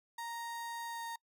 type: tone with pitch glide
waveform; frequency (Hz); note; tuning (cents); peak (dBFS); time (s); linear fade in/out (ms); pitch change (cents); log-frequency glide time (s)
35% pulse; 932.3 to 925.9; A#5 to A#5; 0 to -12; -38; 0.18-1.16; 5; -12; 0.86-1.04
effects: noise-tail reverb RT60 0.1 s tail -26 dB re dry